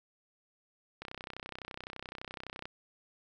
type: click train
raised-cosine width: 0.3 ms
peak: -25 dBFS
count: 53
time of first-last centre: 1.02-2.655 s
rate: 31.8 Hz
effects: none